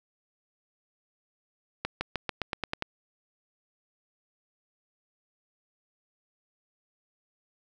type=accelerating click train; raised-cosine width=0.3 ms; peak=-13 dBFS; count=9; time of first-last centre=1.85-2.824 s; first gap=160 ms; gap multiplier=0.92; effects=none